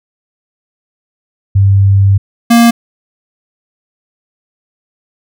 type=tone pair in turn; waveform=sine / square; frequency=98.4 / 234 Hz; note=G2 / A#3; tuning=+7 / +7 cents; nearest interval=octave + minor third; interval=1500 cents; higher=second; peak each=-4 dBFS; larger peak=neither; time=1.55-2.18 / 2.5-2.71 s; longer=first; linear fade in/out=10 ms; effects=none